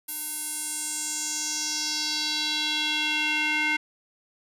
square tone with band-pass filter sweep, 303.9 Hz, D#4, 41 cents flat, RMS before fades -28 dBFS, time 0.08-3.77 s, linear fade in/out 10 ms, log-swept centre 12000 to 2200 Hz, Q 3.1, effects none

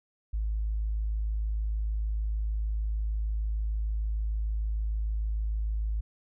sine tone, 53.3 Hz, G#1, 46 cents sharp, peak -26 dBFS, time 0.33-6.01 s, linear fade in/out 10 ms, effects tanh soft clip ceiling -22 dBFS

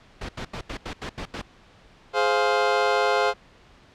pink noise bursts, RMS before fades -32 dBFS, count 8, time 0.21-1.416 s, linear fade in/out 5 ms, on 79 ms, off 82 ms
25% pulse chord, F minor, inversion first, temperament just, 419.1 / 523.8 / 698.5 Hz, Ab4 / C5 / F5, +16 / +2 / 0 cents, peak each -20 dBFS, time 2.13-3.34 s, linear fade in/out 50 ms
effects pink hiss -53 dBFS RMS until 3.94 s + low-pass 4000 Hz 12 dB/octave

